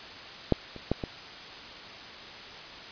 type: clicks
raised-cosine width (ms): 2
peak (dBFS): -7 / -28 / -11 / -18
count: 4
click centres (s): 0.523 / 0.763 / 0.916 / 1.038
effects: white hiss -43 dBFS RMS until 2.91 s + resampled to 11025 Hz